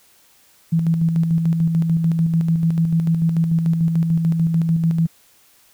sine tone with tremolo, 164.81 Hz, E3, in tune, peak -13 dBFS, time 0.72-5.07 s, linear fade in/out 10 ms, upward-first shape square, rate 6.8 Hz, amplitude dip 40%, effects white hiss -54 dBFS RMS until 5.73 s

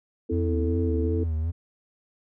sine chord, A minor, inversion first, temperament equal with one note detuned, 256.2 / 329.6 / 440 Hz, C4 / E4 / A4, -36 / 0 / 0 cents, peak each -30 / -30 / -29 dBFS, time 0.29-1.24 s, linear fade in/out 10 ms
triangle tone with vibrato, 82.41 Hz, E2, in tune, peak -22 dBFS, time 0.31-1.52 s, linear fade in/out 20 ms, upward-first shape sine, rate 2.6 Hz, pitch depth 94 cents each way
effects none

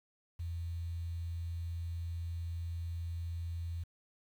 sine tone with quantisation, 84.4 Hz, E2, 41 cents sharp, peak -36 dBFS, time 0.39-3.84 s, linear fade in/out 10 ms, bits 10, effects none

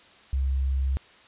sine tone, 66.9 Hz, C2, 39 cents sharp, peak -22 dBFS, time 0.33-0.97 s, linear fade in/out 0 ms, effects white hiss -53 dBFS RMS until 1.27 s + resampled to 8000 Hz

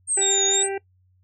sine exponential two-way sweep, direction down then up, 8660 to 6645 to 8460 Hz, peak -19 dBFS, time 0.07-0.69 s, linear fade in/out 50 ms, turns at 0.46 s
harmonic tone, 392 Hz, G4, in tune, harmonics 1 / 2 / 4 / 5 / 6 / 7, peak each -26 / -32 / -38 / -40 / -42 / -43 dBFS, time 0.17-0.78 s, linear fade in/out 5 ms
sine tone, 3689 Hz, A#7, 19 cents flat, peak -24 dBFS, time 0.21-0.63 s, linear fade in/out 10 ms
effects noise-tail reverb RT60 0.1 s tail -21 dB re dry + added 92 Hz sine -58 dBFS peak until 1.23 s

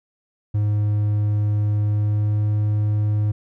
triangle tone with pitch glide, 104.5 to 105.23 Hz, G#2 to G#2, +11 to +23 cents, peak -15 dBFS, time 0.54-3.32 s, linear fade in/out 10 ms, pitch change +12 cents, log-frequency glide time 1.85-2.45 s, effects none

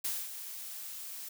blue noise with ADSR envelope, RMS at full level -33 dBFS, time 0.04-1.29 s, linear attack 9 ms, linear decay 230 ms, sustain -10 dB, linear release 6 ms, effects none

